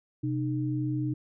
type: tone pair together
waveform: sine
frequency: 128.28 / 305.1 Hz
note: C3 / D#4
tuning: -34 / -34 cents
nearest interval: octave + minor third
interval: 1500 cents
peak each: -29 / -30 dBFS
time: 0.23-1.14 s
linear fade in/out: 10 ms
effects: none